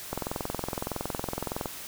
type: click train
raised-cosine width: 1 ms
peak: -16 dBFS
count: 34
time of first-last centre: 0.13-1.658 s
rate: 21.6 Hz
effects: white hiss -41 dBFS RMS until 1.87 s